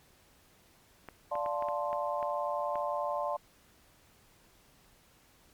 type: clicks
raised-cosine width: 0.5 ms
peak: -28 dBFS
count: 8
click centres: 1.087 / 1.354 / 1.461 / 1.624 / 1.686 / 1.93 / 2.228 / 2.756 s
type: chord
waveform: sine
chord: D minor seventh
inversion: none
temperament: equal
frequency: 587.3 / 698.5 / 880 / 1046.5 Hz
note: D5 / F5 / A5 / C6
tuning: 0 / 0 / 0 / 0 cents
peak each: -34 / -37 / -37 / -36 dBFS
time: 1.31-3.37 s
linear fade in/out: 10 ms
effects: pink hiss -63 dBFS RMS until 5.53 s + MP3 96 kbps